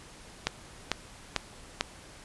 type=click train; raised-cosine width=0.2 ms; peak=-8 dBFS; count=4; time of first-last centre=0.47-1.809 s; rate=2.24 Hz; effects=pink hiss -50 dBFS RMS until 2.24 s + resampled to 24000 Hz